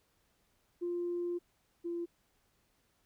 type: tone pair in turn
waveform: sine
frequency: 349.2 / 342.8 Hz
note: F4 / F4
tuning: 0 / -32 cents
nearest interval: unison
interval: 32 cents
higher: first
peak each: -32 / -34 dBFS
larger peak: first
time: 0.81-1.39 / 1.84-2.06 s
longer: first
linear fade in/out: 20 ms
effects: tanh soft clip ceiling -28 dBFS + pink hiss -74 dBFS RMS until 3.05 s